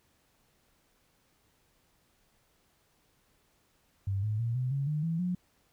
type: tone with pitch steps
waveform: sine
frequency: 98 / 106.87 / 116.54 / 127.09 / 138.59 / 151.14 / 164.82 / 179.73 Hz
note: G2 / A2 / A#2 / C3 / C#3 / D#3 / E3 / F3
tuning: 0 / -50 / 0 / -50 / 0 / -50 / 0 / +50 cents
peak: -28 dBFS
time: 4.07-5.35 s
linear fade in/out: 5 ms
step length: 160 ms
effects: pink hiss -70 dBFS RMS until 5.72 s